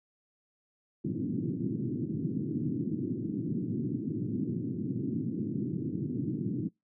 white band-pass noise, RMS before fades -33 dBFS, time 1.04-6.69 s, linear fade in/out 10 ms, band 110 to 330 Hz, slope 48 dB/octave, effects noise-tail reverb RT60 0.2 s tail -26 dB re dry

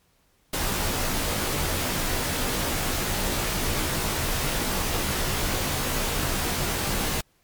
pink noise with comb filter, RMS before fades -26 dBFS, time 0.53-7.21 s, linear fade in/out 5 ms, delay 18 ms, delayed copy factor -0.8, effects pink hiss -65 dBFS RMS until 7.43 s + MP3 96 kbps

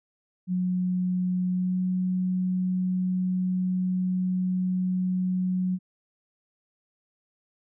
sine tone with pitch glide, 182 to 183.8 Hz, F#3 to F#3, -28 to -11 cents, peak -23 dBFS, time 0.47-5.79 s, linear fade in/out 50 ms, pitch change +17 cents, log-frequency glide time 1.51-1.8 s, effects none

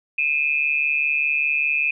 sine tone pair together, 2445 / 2590 Hz, D#7 / E7, -31 / -31 cents, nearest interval minor second, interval 100 cents, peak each -21 / -21 dBFS, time 0.18-1.91 s, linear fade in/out 5 ms, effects none

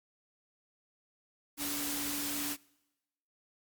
sine tone in noise, 289 Hz, D4, 28 cents flat, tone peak -39 dBFS, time 1.57-2.57 s, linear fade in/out 50 ms, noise white, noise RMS -36 dBFS, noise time 1.57-2.57 s, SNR -6 dB, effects noise-tail reverb RT60 1.0 s tail -25 dB re dry + MP3 96 kbps

